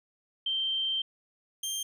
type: tone pair in turn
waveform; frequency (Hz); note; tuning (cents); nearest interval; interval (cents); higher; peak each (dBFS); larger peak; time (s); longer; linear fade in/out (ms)
sine / 20% pulse; 3136 / 3176; G7 / G7; 0 / +22; unison; 22; second; -27 / -26; second; 0.46-1.02 / 1.63-1.83; first; 5
effects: none